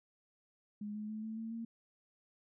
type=tone with pitch steps; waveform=sine; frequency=208.2 / 212.2 / 216.3 / 220.5 / 224.7 / 229 Hz; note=G#3 / G#3 / A3 / A3 / A3 / A#3; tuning=+5 / +38 / -29 / +4 / +37 / -31 cents; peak=-39 dBFS; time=0.81-1.65 s; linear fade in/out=5 ms; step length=140 ms; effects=none